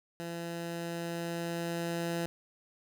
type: tone with level ramp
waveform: 15% pulse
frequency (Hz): 169.4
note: E3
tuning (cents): +48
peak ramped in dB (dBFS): -31 to -25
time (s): 0.2-2.26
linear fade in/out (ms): 0
effects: none